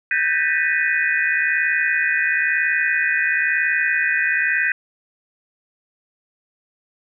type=tone cluster; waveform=sine; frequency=1536 / 1597 / 1803 / 1960 / 2484 Hz; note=G6 / G6 / A6 / B6 / D#7; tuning=-36 / +32 / +42 / -14 / -3 cents; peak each=-24 / -23 / -23 / -22 / -24 dBFS; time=0.11-4.72 s; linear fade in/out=2 ms; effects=none